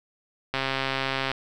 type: click train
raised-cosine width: 0.3 ms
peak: -10 dBFS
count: 105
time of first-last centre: 0.54-1.316 s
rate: 134 Hz
effects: none